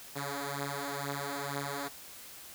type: beating tone pair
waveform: 5% pulse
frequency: 140.2 / 142.3 Hz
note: C#3 / C#3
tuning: +20 / +46 cents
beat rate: 2.1 Hz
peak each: -26 / -27 dBFS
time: 0.15-1.89 s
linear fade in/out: 20 ms
effects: white hiss -49 dBFS RMS until 2.54 s